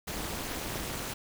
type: noise with amplitude modulation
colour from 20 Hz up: pink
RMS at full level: -32 dBFS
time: 0.07-1.14 s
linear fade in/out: 10 ms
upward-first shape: sine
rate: 261 Hz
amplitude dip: 100%
effects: none